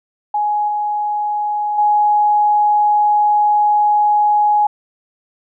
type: tone with level steps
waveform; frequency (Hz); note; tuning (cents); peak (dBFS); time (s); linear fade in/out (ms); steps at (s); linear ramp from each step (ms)
sine; 836; G#5; +11; -14 / -16 / -10; 0.34-4.67; 5; 0.68 / 1.78; 5
effects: none